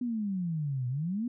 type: exponential two-way sweep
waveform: sine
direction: down then up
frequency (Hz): 251.5 to 121.2 to 251.5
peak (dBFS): -29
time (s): 0.01-1.28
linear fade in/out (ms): 5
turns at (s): 0.88
effects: none